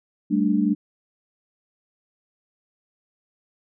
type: chord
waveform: sine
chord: G suspended second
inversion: none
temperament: equal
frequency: 196 / 220 / 293.7 Hz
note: G3 / A3 / D4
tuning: 0 / 0 / 0 cents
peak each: -22 dBFS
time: 0.3-0.75 s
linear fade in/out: 20 ms
effects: none